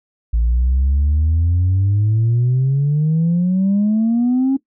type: exponential sweep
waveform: sine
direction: up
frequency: 55.3 to 273.9 Hz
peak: -11 dBFS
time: 0.33-4.57 s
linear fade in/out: 10 ms
effects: noise-tail reverb RT60 0.1 s tail -18 dB re dry + tanh soft clip ceiling -10 dBFS